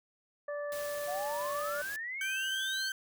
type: harmonic tone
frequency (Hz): 583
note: D5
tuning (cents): -13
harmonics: 1 / 2 / 3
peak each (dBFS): -35 / -46 / -45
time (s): 0.48-1.82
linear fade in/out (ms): 5
type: noise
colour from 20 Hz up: white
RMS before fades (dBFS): -45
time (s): 0.72-1.96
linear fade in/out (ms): 0
type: exponential sweep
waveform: sine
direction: up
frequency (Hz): 698.5 to 4528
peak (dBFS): -36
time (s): 1.07-2.9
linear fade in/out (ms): 20
type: tone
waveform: 35% pulse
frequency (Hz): 1557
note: G6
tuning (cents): -12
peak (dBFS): -32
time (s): 2.21-2.92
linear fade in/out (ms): 2
effects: none